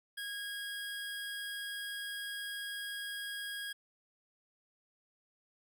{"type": "tone", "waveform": "25% pulse", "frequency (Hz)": 1641, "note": "G#6", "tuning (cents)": -21, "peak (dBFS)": -35, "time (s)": [0.17, 3.73], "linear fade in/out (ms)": 10, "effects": []}